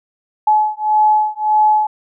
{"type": "beating tone pair", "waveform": "sine", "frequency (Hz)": [853, 854.7], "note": ["G#5", "G#5"], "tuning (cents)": [46, 49], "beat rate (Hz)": 1.7, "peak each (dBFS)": -14, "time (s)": [0.47, 1.87], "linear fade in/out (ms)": 5, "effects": []}